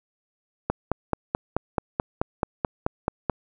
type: click train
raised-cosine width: 1 ms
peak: -8 dBFS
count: 13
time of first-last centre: 0.7-3.297 s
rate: 4.62 Hz
effects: none